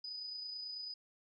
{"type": "tone with amplitude modulation", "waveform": "sine", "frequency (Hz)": 4978, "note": "D#8", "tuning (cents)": 0, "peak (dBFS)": -40, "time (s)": [0.04, 0.94], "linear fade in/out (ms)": 5, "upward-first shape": "sine", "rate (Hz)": 29.1, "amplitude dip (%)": 35, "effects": []}